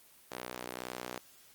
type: tone with high-pass filter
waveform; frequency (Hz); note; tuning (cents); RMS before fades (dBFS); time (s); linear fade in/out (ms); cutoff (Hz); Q
sawtooth; 61.74; B1; 0; -43; 0.31-1.19; 10; 410; 0.73
effects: white hiss -60 dBFS RMS until 1.54 s + Opus 24 kbps